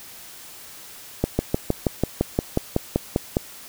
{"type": "slowing click train", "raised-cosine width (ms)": 2, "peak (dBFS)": -5, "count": 13, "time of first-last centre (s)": [1.24, 3.369], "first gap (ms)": 150, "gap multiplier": 1.03, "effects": ["white hiss -42 dBFS RMS until 3.68 s"]}